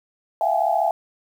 sine tone cluster, 659 / 693 / 774 / 840 Hz, E5 / F5 / G5 / G#5, -1 / -14 / -22 / +19 cents, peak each -23 dBFS, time 0.41-0.91 s, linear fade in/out 2 ms, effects 8-bit

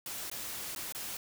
white noise with dropouts, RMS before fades -40 dBFS, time 0.06-1.17 s, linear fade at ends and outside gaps 2 ms, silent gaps 0.3-0.314 / 0.75-0.76 / 0.924-0.948 s, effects none

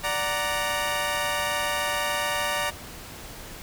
15% pulse chord, D augmented, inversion none, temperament equal, 587.3 / 740 / 932.3 Hz, D5 / F#5 / A#5, 0 / 0 / 0 cents, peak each -22 / -26 / -22 dBFS, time 0.03-2.71 s, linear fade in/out 20 ms, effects pink hiss -41 dBFS RMS until 3.62 s

